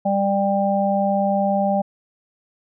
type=harmonic tone; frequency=198.1 Hz; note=G3; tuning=18 cents sharp; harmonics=1 / 3 / 4; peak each=-21 / -21 / -21 dBFS; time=0.05-1.82 s; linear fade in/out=10 ms; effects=none